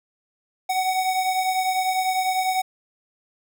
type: beating tone pair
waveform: square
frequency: 748 / 758 Hz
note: F#5 / F#5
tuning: +19 / +42 cents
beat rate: 10 Hz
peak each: -22 / -29 dBFS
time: 0.69-2.62 s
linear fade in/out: 10 ms
effects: none